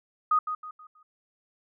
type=tone with echo; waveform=sine; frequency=1244.5 Hz; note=D#6; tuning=in tune; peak=-19 dBFS; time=0.31-0.39 s; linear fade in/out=5 ms; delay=160 ms; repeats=4; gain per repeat=-9 dB; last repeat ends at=1.03 s; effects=none